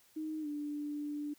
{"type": "tone with pitch glide", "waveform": "sine", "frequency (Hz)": [311.7, 294.2], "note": ["D#4", "D4"], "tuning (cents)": [3, 3], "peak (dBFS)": -36, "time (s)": [0.16, 1.34], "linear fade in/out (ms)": 10, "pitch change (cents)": -100, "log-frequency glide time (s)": [0.41, 0.47], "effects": ["white hiss -66 dBFS RMS until 1.38 s"]}